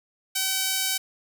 sawtooth tone with high-pass filter, 764 Hz, G5, 45 cents flat, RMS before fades -26 dBFS, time 0.35-0.98 s, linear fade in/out 10 ms, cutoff 3400 Hz, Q 0.56, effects none

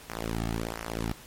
sawtooth tone with flanger, 56.2 Hz, A1, 37 cents sharp, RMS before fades -33 dBFS, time 0.09-1.13 s, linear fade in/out 10 ms, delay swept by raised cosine 0.24 to 2.04 ms, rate 1.4 Hz, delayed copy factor -0.9, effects pink hiss -49 dBFS RMS until 1.26 s + MP3 64 kbps

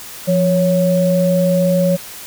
sine tone pair together, 174.63 / 554.4 Hz, F3 / C#5, 0 / 0 cents, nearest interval octave + minor sixth, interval 2000 cents, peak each -14 dBFS, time 0.27-1.97 s, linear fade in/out 20 ms, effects white hiss -33 dBFS RMS until 2.26 s

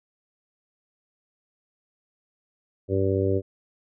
harmonic tone, 96.7 Hz, G2, 23 cents flat, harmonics 1 / 2 / 3 / 4 / 5 / 6, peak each -25 / -34 / -29 / -25 / -28 / -32 dBFS, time 2.88-3.42 s, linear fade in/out 50 ms, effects none

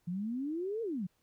sine exponential two-way sweep, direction up then down, 168 to 471.9 to 168 Hz, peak -33 dBFS, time 0.07-1.07 s, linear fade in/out 10 ms, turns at 0.82 s, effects pink hiss -75 dBFS RMS until 1.22 s

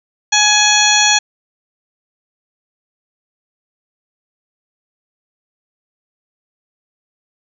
harmonic tone with a mistuned harmonic, 839 Hz, G#5, 17 cents sharp, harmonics 1 / 2 / 3 / 4 / 5 / 7 / 8, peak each -17 / -17 / -17 / -17 / -17 / -17 / -17 dBFS, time 0.32-1.19 s, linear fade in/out 10 ms, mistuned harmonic 5, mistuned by +33 cents, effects none

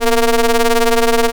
sawtooth ring-modulated tone, 233.4 Hz, A#3, 2 cents sharp, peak -3 dBFS, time 0-1.32 s, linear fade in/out 50 ms, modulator 224 Hz, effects none

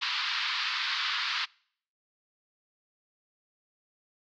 white band-pass noise, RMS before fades -31 dBFS, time 0.01-1.46 s, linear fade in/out 20 ms, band 1000 to 4600 Hz, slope 48 dB/octave, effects noise-tail reverb RT60 0.6 s tail -26 dB re dry

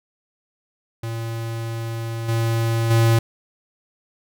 square tone with level steps, 114.4 Hz, A#2, 32 cents flat, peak -26 / -19 / -14 dBFS, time 1.03-3.19 s, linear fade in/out 5 ms, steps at 2.28 / 2.9 s, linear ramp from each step 10 ms, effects none

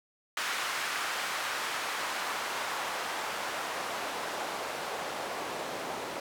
white noise with band-pass filter sweep, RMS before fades -35 dBFS, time 0.37-6.2 s, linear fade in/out 2 ms, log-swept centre 1500 to 530 Hz, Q 0.98, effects none

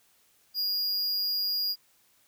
square tone, 4852 Hz, D#8, 44 cents flat, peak -27 dBFS, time 0.54-1.76 s, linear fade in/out 50 ms, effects white hiss -65 dBFS RMS until 2.27 s

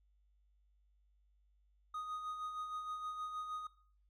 triangle tone with tremolo, 1244.5 Hz, D#6, in tune, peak -37 dBFS, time 1.94-3.67 s, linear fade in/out 5 ms, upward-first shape sine, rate 6.4 Hz, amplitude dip 50%, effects noise-tail reverb RT60 0.5 s tail -17 dB re dry + added 50 Hz sine -69 dBFS peak until 4.09 s

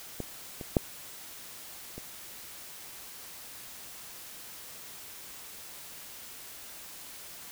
clicks, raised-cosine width 2 ms, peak -20 / -25 / -8 / -27 dBFS, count 4, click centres 0.203 / 0.612 / 0.768 / 1.98 s, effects white hiss -46 dBFS RMS until 7.51 s

